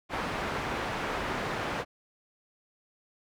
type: low-pass noise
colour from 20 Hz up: white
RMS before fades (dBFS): -33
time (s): 0.09-1.85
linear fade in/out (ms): 50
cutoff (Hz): 1500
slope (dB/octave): 12
effects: none